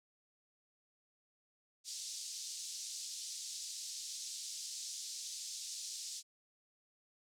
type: band-pass noise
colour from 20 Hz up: pink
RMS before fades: -45 dBFS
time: 1.84-6.23 s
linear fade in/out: 50 ms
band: 4500 to 8000 Hz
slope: 24 dB/octave
effects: none

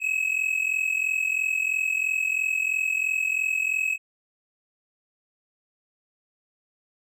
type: tone pair together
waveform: triangle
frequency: 2544 / 2587 Hz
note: D#7 / E7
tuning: +38 / -33 cents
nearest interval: unison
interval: 29 cents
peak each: -24 dBFS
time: 0-3.98 s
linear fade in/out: 50 ms
effects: none

